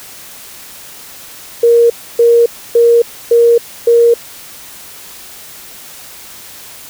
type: tone bursts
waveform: sine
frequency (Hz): 469.4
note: A#4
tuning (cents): +12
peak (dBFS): -4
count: 5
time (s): 1.63-4.14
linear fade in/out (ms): 5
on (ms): 270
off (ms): 290
effects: white hiss -33 dBFS RMS until 6.89 s